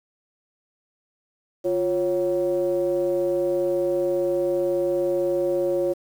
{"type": "ring-modulated tone", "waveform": "triangle", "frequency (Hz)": 99.7, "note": "G2", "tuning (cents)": 30, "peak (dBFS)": -15, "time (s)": [1.64, 5.94], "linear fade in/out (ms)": 20, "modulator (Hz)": 451, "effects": ["8-bit"]}